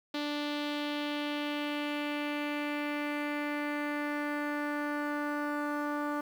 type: tone with low-pass filter sweep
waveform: sawtooth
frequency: 293.7 Hz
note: D4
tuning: in tune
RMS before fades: -34 dBFS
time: 0.14-6.21 s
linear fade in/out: 5 ms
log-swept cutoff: 3900 to 1300 Hz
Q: 2.6
effects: 9-bit